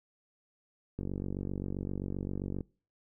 click train, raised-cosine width 3 ms, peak -23 dBFS, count 78, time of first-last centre 0.99-2.608 s, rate 47.6 Hz, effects noise-tail reverb RT60 0.4 s tail -25 dB re dry

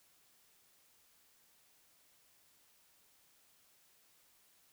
silence, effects white hiss -69 dBFS RMS until 4.72 s

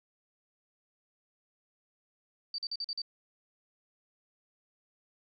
sine tone bursts, 4626 Hz, D8, 27 cents flat, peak -33 dBFS, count 6, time 2.54-3.018 s, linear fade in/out 2 ms, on 43 ms, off 44 ms, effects none

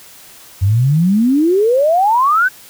sine exponential sweep, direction up, 91.6 to 1568 Hz, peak -9 dBFS, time 0.61-2.49 s, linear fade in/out 20 ms, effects white hiss -40 dBFS RMS until 2.69 s

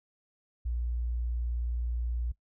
triangle tone with tanh clipping, 59.4 Hz, A#1, 33 cents sharp, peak -29 dBFS, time 0.65-2.32 s, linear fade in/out 10 ms, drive 4 dB, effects noise-tail reverb RT60 0.1 s tail -18 dB re dry

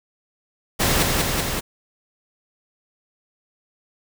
pink noise with echo, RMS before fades -19 dBFS, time 0.79-1.04 s, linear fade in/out 20 ms, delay 190 ms, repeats 3, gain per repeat -2 dB, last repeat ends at 1.61 s, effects none

